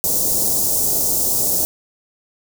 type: band-stop noise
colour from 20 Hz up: white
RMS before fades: -18 dBFS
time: 0.04-1.65 s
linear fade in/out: 0 ms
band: 720 to 5800 Hz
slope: 24 dB/octave
effects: none